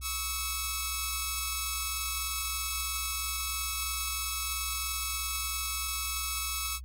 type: tone pair together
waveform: 5% pulse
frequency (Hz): 1116 / 1298.6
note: C#6 / E6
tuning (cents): +11 / -26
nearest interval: minor third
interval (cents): 263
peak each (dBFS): -25 / -21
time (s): 0.01-6.8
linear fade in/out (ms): 50
effects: added 63 Hz sine -40 dBFS peak until 6.84 s + AAC 48 kbps